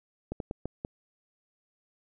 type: slowing click train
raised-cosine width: 2 ms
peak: -20 dBFS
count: 5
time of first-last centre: 0.32-0.849 s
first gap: 82 ms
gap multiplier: 1.33
effects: none